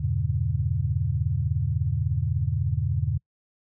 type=chord; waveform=sine; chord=E diminished seventh; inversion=none; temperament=just; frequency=82.41 / 98.89 / 118.67 / 142.4 Hz; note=E2 / G2 / Bb2 / Db3; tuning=0 / +16 / +31 / +47 cents; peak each=-28 dBFS; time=0-3.18 s; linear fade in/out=10 ms; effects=noise-tail reverb RT60 0.1 s tail -26 dB re dry